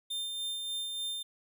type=tone with tremolo; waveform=45% pulse; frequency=3600 Hz; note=A7; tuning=39 cents sharp; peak=-33 dBFS; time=0.1-1.23 s; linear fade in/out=10 ms; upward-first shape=sine; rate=3.4 Hz; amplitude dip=30%; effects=none